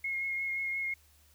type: tone with vibrato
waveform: sine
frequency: 2156 Hz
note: C#7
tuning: 49 cents flat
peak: -31 dBFS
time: 0.04-0.94 s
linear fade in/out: 5 ms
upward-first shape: triangle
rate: 5.7 Hz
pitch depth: 19 cents each way
effects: added 74 Hz sine -63 dBFS peak until 1.34 s + white hiss -65 dBFS RMS until 1.34 s